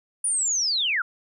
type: linear sweep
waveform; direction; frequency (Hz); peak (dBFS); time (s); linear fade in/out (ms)
sine; down; 9690 to 1318.5; -21; 0.24-1.02; 5
effects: none